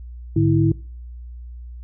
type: tone cluster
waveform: sine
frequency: 106.3 / 148.8 / 326.6 Hz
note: G#2 / D3 / E4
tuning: +41 / +23 / -16 cents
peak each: -18 dBFS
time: 0.36-0.72 s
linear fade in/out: 5 ms
effects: noise-tail reverb RT60 0.4 s tail -22 dB re dry + added 60 Hz sine -33 dBFS peak until 1.83 s